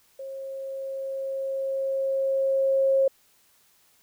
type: tone with level ramp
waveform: sine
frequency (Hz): 539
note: C#5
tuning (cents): -49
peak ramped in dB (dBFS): -34 to -17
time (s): 0.19-3.08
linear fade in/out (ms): 5
effects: white hiss -62 dBFS RMS until 4.02 s